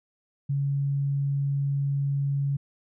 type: tone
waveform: sine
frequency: 140 Hz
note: C#3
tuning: 18 cents sharp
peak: -23 dBFS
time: 0.49-2.57 s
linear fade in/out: 10 ms
effects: none